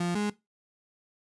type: tone pair in turn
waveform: 35% pulse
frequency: 174.61 / 207.6 Hz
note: F3 / G#3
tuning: 0 / 0 cents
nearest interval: minor third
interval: 300 cents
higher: second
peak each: -25 dBFS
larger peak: neither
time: 0-0.15 / 0.15-0.3 s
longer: neither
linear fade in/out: 5 ms
effects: noise-tail reverb RT60 0.2 s tail -19 dB re dry + resampled to 24000 Hz